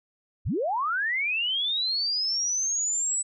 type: linear sweep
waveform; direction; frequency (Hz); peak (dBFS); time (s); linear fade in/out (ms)
sine; up; 38.89 to 7970; -24; 0.45-3.23; 20
effects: none